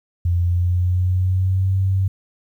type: tone with pitch glide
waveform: sine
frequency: 87.2 to 95.64 Hz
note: F2 to G2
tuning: -2 to -42 cents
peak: -15 dBFS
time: 0.25-2.08 s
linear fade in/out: 5 ms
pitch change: +160 cents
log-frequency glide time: 0.41-1.75 s
effects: 9-bit